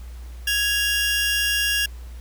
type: tone pair together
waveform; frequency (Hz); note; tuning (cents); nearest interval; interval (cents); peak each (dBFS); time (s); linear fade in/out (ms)
sawtooth; 1661.2 / 2794; G#6 / F7; 0 / 0; major sixth; 900; -19; 0.47-1.86; 5
effects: added 60 Hz sine -34 dBFS peak until 2.2 s + pink hiss -51 dBFS RMS until 2.2 s